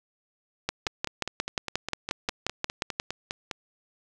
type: two click trains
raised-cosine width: 0.2 ms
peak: -9 / -14 dBFS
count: 14 / 14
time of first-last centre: 0.69-2.999 / 0.87-3.512 s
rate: 5.63 / 4.92 Hz
effects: none